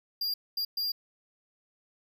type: tone bursts at uneven times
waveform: square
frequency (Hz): 4796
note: D8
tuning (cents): +36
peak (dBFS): -29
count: 3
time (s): 0.21-0.34 / 0.57-0.65 / 0.77-0.92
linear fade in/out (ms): 5
effects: none